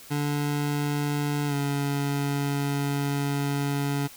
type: tone with pitch glide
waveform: 25% pulse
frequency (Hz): 145.7 to 141.63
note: D3 to C#3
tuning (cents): -13 to +38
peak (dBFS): -21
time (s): 0.1-4.08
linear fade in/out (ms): 20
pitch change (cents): -49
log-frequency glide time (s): 1.47-1.54
effects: white hiss -47 dBFS RMS until 4.16 s